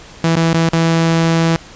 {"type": "tone with dropouts", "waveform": "sawtooth", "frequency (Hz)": 164.81, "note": "E3", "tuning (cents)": 0, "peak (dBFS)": -7, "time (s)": [0.24, 1.56], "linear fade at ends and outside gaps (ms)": 0, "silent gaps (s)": [[0.356, 0.366], [0.532, 0.543], [0.69, 0.734]], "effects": ["pink hiss -38 dBFS RMS until 1.75 s", "resampled to 16000 Hz"]}